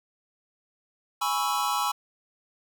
square chord, C# minor seventh, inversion second, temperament equal, 830.6 / 987.8 / 1108.7 / 1318.5 Hz, G#5 / B5 / C#6 / E6, 0 / 0 / 0 / 0 cents, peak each -31 dBFS, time 1.21-1.92 s, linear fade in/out 10 ms, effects none

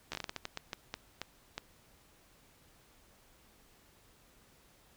slowing click train, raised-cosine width 0.2 ms, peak -20 dBFS, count 14, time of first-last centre 0.12-1.58 s, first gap 13 ms, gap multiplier 1.32, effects pink hiss -64 dBFS RMS until 4.96 s

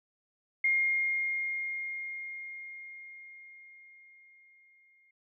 sine tone with exponential decay, 2130 Hz, C7, 30 cents sharp, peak -23 dBFS, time 0.64-5.11 s, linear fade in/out 5 ms, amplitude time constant 970 ms, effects none

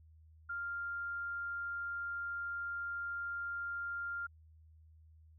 sine tone, 1396.9 Hz, F6, in tune, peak -37 dBFS, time 0.49-4.27 s, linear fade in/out 10 ms, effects added 79 Hz sine -58 dBFS peak until 5.38 s

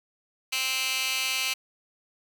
15% pulse tone with high-pass filter, 261.6 Hz, C4, in tune, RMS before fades -28 dBFS, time 0.52-1.54 s, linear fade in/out 10 ms, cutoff 2700 Hz, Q 1.6, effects none

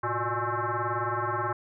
sine tone with frequency modulation, 129.3 Hz, C3, 20 cents flat, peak -26 dBFS, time 0.03-1.53 s, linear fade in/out 5 ms, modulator 240 Hz, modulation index 5.8, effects none

